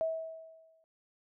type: tone with exponential decay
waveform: sine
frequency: 647 Hz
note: E5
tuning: 32 cents flat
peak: -27 dBFS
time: 0.01-0.84 s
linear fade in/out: 0 ms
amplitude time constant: 180 ms
effects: none